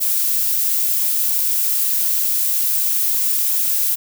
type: noise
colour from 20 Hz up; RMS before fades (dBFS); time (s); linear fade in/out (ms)
violet; -18; 0-3.96; 20
effects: none